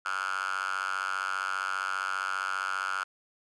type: tone with high-pass filter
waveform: 5% pulse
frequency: 95 Hz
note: F#2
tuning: 46 cents sharp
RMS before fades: -32 dBFS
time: 0.05-3.04 s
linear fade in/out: 10 ms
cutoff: 1400 Hz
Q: 9.7
effects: resampled to 22050 Hz